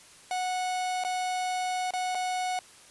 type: tone with dropouts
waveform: 45% pulse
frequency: 735 Hz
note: F#5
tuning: 12 cents flat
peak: -28 dBFS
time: 0.31-2.59 s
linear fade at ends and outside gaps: 1 ms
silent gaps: 1.038-1.048 / 1.907-1.936 / 2.148-2.152 s
effects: white hiss -53 dBFS RMS until 2.9 s + resampled to 24000 Hz